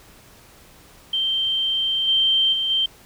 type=tone with level steps; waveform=sine; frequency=3136 Hz; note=G7; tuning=in tune; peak=-19 / -15 / -20 / -17 dBFS; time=1.13-2.86 s; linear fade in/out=5 ms; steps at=2.07 / 2.52 / 2.69 s; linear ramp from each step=20 ms; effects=pink hiss -49 dBFS RMS until 3.05 s